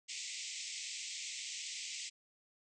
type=band-pass noise; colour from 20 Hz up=white; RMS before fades=-44 dBFS; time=0.08-2.1 s; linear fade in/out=20 ms; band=2000 to 8000 Hz; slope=96 dB/octave; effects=none